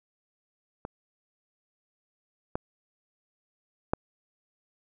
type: clicks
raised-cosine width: 1 ms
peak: -21 / -15 / -10 dBFS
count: 3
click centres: 0.851 / 2.555 / 3.935 s
effects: none